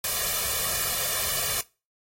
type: noise with comb filter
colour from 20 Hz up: white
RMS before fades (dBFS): -27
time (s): 0.04-1.61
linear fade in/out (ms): 2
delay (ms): 1.7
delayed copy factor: +0.9
effects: noise-tail reverb RT60 0.3 s tail -22 dB re dry + AAC 48 kbps